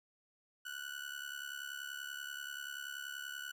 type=tone with amplitude modulation; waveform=30% pulse; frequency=1480 Hz; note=F#6; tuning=in tune; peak=-36 dBFS; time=0.65-3.52 s; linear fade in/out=10 ms; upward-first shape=sine; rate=70.4 Hz; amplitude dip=80%; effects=none